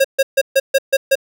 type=tone bursts; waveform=square; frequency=541 Hz; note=C#5; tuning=42 cents flat; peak=-10 dBFS; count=7; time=0-1.155 s; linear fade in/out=10 ms; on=45 ms; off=140 ms; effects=none